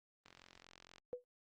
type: click train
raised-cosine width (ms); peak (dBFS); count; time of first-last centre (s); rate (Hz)
0.2; -39; 33; 0.26-0.982; 44.3
type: tone with exponential decay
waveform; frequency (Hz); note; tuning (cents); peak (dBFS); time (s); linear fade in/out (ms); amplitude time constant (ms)
sine; 493.9; B4; 0; -36; 1.13-1.24; 0; 23
effects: Opus 24 kbps